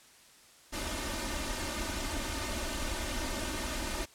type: noise with comb filter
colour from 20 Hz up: pink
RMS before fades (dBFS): -35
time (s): 0.72-4.06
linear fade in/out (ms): 20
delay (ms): 3.3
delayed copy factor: +0.85
effects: white hiss -58 dBFS RMS until 4.14 s + low-pass 10000 Hz 12 dB/octave